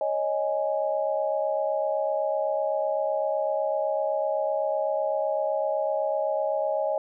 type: chord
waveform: sine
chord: C# suspended second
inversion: none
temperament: equal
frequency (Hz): 554.4 / 622.3 / 830.6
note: C#5 / D#5 / G#5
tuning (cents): 0 / 0 / 0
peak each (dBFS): -28 / -26 / -31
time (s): 0.01-6.98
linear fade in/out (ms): 2
effects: none